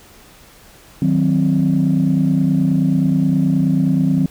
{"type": "chord", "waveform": "sine", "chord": "C diminished", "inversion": "first", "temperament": "equal", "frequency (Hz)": [155.56, 185, 261.6], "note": ["Eb3", "Gb3", "C4"], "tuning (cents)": [0, 0, 0], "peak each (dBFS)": -16, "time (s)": [1.02, 4.26], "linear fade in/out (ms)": 2, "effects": ["tanh soft clip ceiling -6 dBFS", "pink hiss -45 dBFS RMS until 4.3 s"]}